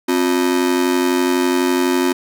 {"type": "ring-modulated tone", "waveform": "45% pulse", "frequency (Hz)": 310.7, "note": "D#4", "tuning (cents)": -2, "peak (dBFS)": -11, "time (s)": [0.08, 2.13], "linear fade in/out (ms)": 10, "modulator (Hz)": 46, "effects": []}